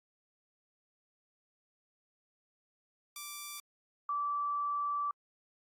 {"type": "tone pair in turn", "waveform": ["5% pulse", "sine"], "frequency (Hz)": [1172, 1160.5], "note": ["D6", "D6"], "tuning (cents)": [-4, -21], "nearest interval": "unison", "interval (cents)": 17, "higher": "first", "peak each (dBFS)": [-30, -31], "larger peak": "first", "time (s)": [[3.16, 3.6], [4.09, 5.11]], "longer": "second", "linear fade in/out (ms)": 2, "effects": ["AAC 64 kbps"]}